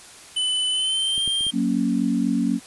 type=tone with pitch glide; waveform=square; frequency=3009 to 3181 Hz; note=F#7 to G7; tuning=+28 to +25 cents; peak=-21 dBFS; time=0.36-1.51 s; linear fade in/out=10 ms; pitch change=+97 cents; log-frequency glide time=0.7-1.23 s
type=clicks; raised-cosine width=3 ms; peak=-27 / -23 / -29 / -25 dBFS; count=4; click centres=1.179 / 1.277 / 1.409 / 1.467 s
type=chord; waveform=sine; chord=F# major; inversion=none; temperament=equal; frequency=185 / 233.1 / 277.2 Hz; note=F#3 / A#3 / C#4; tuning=0 / 0 / 0 cents; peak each=-25 / -22 / -23 dBFS; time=1.52-2.6 s; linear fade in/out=50 ms
effects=white hiss -44 dBFS RMS until 2.66 s + resampled to 24000 Hz